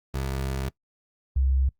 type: tone pair in turn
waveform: 25% pulse / sine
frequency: 66.8 / 66.26 Hz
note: C2 / C2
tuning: +36 / +22 cents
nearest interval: unison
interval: 14 cents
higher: first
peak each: -22 / -19 dBFS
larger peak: second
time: 0.14-0.69 / 1.36-1.69 s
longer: first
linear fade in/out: 5 ms
effects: noise-tail reverb RT60 0.1 s tail -23 dB re dry + Opus 24 kbps